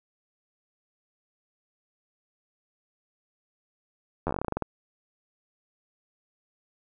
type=slowing click train; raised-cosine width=1 ms; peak=-14 dBFS; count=14; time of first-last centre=4.27-4.623 s; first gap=11 ms; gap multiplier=1.14; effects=none